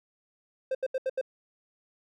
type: tone bursts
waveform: triangle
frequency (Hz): 523.3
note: C5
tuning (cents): 0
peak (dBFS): -24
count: 5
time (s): 0.71-1.213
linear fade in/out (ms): 5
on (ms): 39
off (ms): 77
effects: none